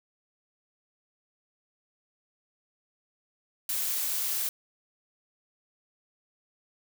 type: noise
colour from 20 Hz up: blue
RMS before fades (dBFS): -30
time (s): 3.69-4.49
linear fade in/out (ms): 2
effects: none